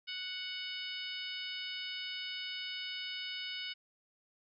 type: harmonic tone with a mistuned harmonic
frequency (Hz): 740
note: F#5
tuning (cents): 0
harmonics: 2 / 3 / 4 / 5 / 6 / 7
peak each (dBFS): -49 / -45 / -42 / -46 / -49 / -48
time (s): 0.07-3.74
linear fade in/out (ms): 20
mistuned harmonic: 7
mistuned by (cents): -45
effects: none